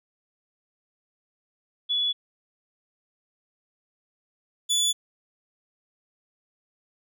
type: tone pair in turn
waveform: sine / 25% pulse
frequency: 3413 / 3451 Hz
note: G#7 / A7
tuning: +47 / -34 cents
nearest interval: unison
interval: 19 cents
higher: second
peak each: -22 / -17 dBFS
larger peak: second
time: 1.89-2.13 / 4.69-4.93 s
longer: neither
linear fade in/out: 20 ms
effects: none